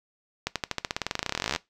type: accelerating click train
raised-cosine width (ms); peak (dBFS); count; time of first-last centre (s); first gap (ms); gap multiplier
0.2; -9; 30; 0.47-1.561; 87; 0.93
effects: noise-tail reverb RT60 0.2 s tail -20 dB re dry